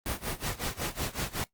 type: noise with tremolo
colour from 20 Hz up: pink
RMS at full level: -31 dBFS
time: 0.06-1.44 s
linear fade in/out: 0 ms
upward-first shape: sine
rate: 5.4 Hz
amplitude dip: 90%
effects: noise-tail reverb RT60 0.1 s tail -17 dB re dry + Opus 32 kbps